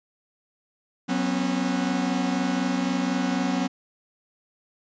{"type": "chord", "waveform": "45% pulse", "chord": "F# suspended fourth", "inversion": "none", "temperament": "equal with one note detuned", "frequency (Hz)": [185, 246.9, 270.9], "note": ["F#3", "B3", "C#4"], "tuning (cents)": [0, 0, -40], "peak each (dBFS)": [-28, -27, -27], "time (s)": [1.08, 3.68], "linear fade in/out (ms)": 20, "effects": ["resampled to 16000 Hz"]}